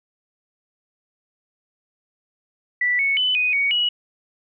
sine tone with pitch steps, 1967 / 2212 / 3009 / 2492 / 2240 / 2920 Hz, B6 / C#7 / F#7 / D#7 / C#7 / F#7, -7 / -4 / +28 / +2 / +18 / -24 cents, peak -17 dBFS, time 2.81-3.89 s, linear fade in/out 5 ms, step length 180 ms, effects none

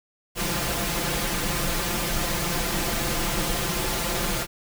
pink noise with comb filter, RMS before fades -26 dBFS, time 0.35-4.47 s, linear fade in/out 50 ms, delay 5.8 ms, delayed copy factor +0.75, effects none

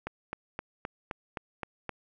click train, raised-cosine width 0.5 ms, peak -19 dBFS, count 8, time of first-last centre 0.07-1.893 s, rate 3.84 Hz, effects none

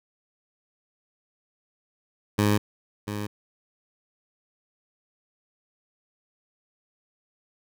15% pulse tone with echo, 103.83 Hz, G#2, in tune, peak -13 dBFS, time 2.38-2.58 s, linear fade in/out 10 ms, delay 690 ms, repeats 1, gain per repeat -10 dB, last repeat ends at 3.27 s, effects none

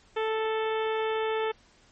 harmonic tone, 440 Hz, A4, in tune, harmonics 1 / 2 / 3 / 4 / 5 / 6 / 7 / 8, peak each -27 / -33 / -37 / -39 / -41 / -43 / -44 / -45 dBFS, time 0.16-1.52 s, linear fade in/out 10 ms, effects pink hiss -60 dBFS RMS until 1.91 s + MP3 32 kbps

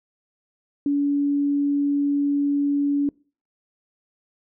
sine tone, 285.1 Hz, C#4, 49 cents sharp, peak -18 dBFS, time 0.86-3.09 s, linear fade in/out 2 ms, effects noise-tail reverb RT60 0.4 s tail -25 dB re dry

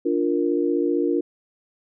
sine chord, Bb major, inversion first, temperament equal, 293.7 / 349.2 / 466.2 Hz, D4 / F4 / Bb4, 0 / 0 / 0 cents, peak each -23 / -22 / -25 dBFS, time 0.05-1.21 s, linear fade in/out 10 ms, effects none

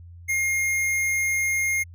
square tone, 2132 Hz, C7, 32 cents sharp, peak -22 dBFS, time 0.28-1.84 s, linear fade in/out 20 ms, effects added 86 Hz sine -41 dBFS peak until 1.94 s

